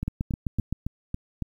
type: two click trains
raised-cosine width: 5 ms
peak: -16 / -14 dBFS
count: 6 / 6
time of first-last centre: 0.03-1.423 / 0.08-0.726 s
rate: 3.59 / 7.74 Hz
effects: 9-bit